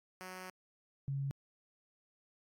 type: tone pair in turn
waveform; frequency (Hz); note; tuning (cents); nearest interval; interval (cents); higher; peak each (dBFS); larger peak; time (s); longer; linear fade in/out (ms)
5% pulse / sine; 185 / 138.15; F#3 / C#3; 0 / -6; perfect fourth; 506; first; -34 / -34; neither; 0.21-0.5 / 1.08-1.31; first; 0
effects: AAC 64 kbps